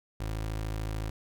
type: tone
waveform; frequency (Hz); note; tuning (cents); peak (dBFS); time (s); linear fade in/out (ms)
25% pulse; 53.7; A1; -41; -28; 0.2-1.1; 5
effects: none